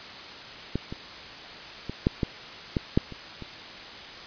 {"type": "clicks", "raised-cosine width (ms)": 3, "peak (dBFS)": [-13, -21, -19, -7, -11, -11, -6, -26, -25], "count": 9, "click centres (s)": [0.756, 0.925, 1.896, 2.069, 2.232, 2.768, 2.975, 3.123, 3.423], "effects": ["white hiss -41 dBFS RMS until 4.26 s", "resampled to 11025 Hz"]}